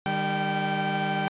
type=tone cluster; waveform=sawtooth; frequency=152.5 / 197.2 / 776 Hz; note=D#3 / G3 / G5; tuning=-34 / +11 / -18 cents; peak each=-28 / -26 / -23 dBFS; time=0.06-1.28 s; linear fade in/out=0 ms; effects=resampled to 8000 Hz